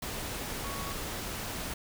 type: tone in noise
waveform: sine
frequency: 1115 Hz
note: C#6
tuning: 10 cents sharp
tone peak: -41 dBFS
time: 0.64-0.93 s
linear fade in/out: 5 ms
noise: pink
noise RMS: -37 dBFS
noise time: 0.02-1.74 s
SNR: -7 dB
effects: none